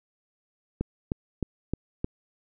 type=click train; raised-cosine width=3 ms; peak=-14 dBFS; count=5; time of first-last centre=0.81-2.045 s; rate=3.24 Hz; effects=none